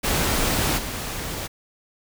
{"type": "noise with level steps", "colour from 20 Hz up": "pink", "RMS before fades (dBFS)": [-22, -30], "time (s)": [0.03, 1.48], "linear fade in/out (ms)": 20, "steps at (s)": 0.77, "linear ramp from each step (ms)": 20, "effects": []}